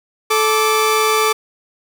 sawtooth tone pair together, 435.7 / 1169.6 Hz, A4 / D6, -17 / -7 cents, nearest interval octave + perfect fourth, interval 1710 cents, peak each -12 dBFS, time 0.3-1.33 s, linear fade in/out 10 ms, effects 8-bit

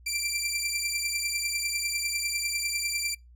15% pulse beating tone pair, 2349 / 2359 Hz, D7 / D7, 0 / +7 cents, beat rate 10 Hz, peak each -24 dBFS, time 0.06-3.15 s, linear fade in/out 10 ms, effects noise-tail reverb RT60 0.2 s tail -26 dB re dry + added 60 Hz sine -50 dBFS peak until 3.35 s

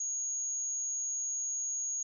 sine tone, 6645 Hz, G#8, in tune, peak -32 dBFS, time 0-2.03 s, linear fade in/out 5 ms, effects none

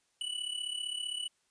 square tone with amplitude modulation, 2960 Hz, F#7, in tune, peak -32 dBFS, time 0.21-1.28 s, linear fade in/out 2 ms, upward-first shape sine, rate 35.4 Hz, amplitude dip 75%, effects white hiss -74 dBFS RMS until 1.5 s + resampled to 22050 Hz

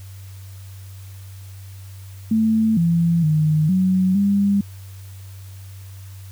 sine tone with pitch steps, 221.1 / 168.5 / 154.1 / 186.5 / 200.3 Hz, A3 / E3 / D#3 / F#3 / G3, +9 / +38 / -16 / +14 / +38 cents, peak -14 dBFS, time 2.31-4.61 s, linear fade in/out 5 ms, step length 460 ms, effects added 96 Hz sine -35 dBFS peak until 6.31 s + white hiss -49 dBFS RMS until 6.31 s

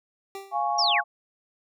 25% pulse tone with exponential decay, 391.7 Hz, G4, 1 cent flat, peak -29 dBFS, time 0.35-0.69 s, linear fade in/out 1 ms, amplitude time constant 73 ms
sine chord, Db major, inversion first, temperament equal, 698.5 / 830.6 / 1108.7 Hz, F5 / Ab5 / Db6, 0 / 0 / 0 cents, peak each -28 / -26 / -29 dBFS, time 0.51-1.04 s, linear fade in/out 50 ms
sine linear sweep, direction down, 5770 to 1318.5 Hz, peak -21 dBFS, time 0.78-1.01 s, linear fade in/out 10 ms
effects none

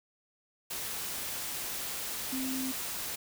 sine tone in noise, 261.6 Hz, C4, in tune, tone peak -33 dBFS, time 2.32-2.72 s, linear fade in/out 10 ms, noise white, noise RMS -37 dBFS, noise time 0.7-3.16 s, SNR +1 dB, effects none

